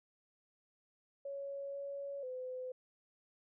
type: tone with pitch steps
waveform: sine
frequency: 557 / 560 / 509 Hz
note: C#5 / C#5 / C5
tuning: +8 / +18 / -48 cents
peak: -40 dBFS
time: 1.25-2.72 s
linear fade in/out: 5 ms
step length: 490 ms
effects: none